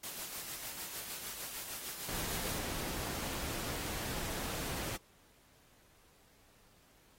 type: noise with tremolo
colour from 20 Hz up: white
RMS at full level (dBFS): -42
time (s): 0.03-2.59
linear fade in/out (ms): 5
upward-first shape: sine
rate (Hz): 6.6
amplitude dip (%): 40
type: noise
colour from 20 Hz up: pink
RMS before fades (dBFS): -40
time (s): 2.08-4.97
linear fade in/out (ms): 10
effects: pink hiss -66 dBFS RMS until 7.18 s + AAC 48 kbps